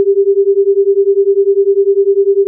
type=beating tone pair; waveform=sine; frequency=391.3 / 401.3 Hz; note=G4 / G4; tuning=-3 / +41 cents; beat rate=10 Hz; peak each=-10 dBFS; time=0-2.47 s; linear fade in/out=0 ms; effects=none